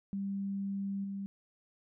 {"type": "tone with level steps", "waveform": "sine", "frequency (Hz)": 197.3, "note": "G3", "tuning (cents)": 11, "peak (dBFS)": [-33, -36], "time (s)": [0.13, 1.26], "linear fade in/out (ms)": 0, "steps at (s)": 1.04, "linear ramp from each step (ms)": 5, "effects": []}